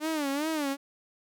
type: tone with vibrato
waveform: sawtooth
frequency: 296.6 Hz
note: D4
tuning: 17 cents sharp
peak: -24 dBFS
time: 0-0.77 s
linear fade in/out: 50 ms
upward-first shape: sine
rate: 2.5 Hz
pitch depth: 140 cents each way
effects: none